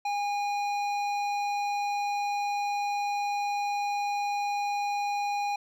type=tone with hard clipping; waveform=sine; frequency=816 Hz; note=G#5; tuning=31 cents flat; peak=-29 dBFS; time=0.05-5.56 s; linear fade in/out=5 ms; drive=12 dB; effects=none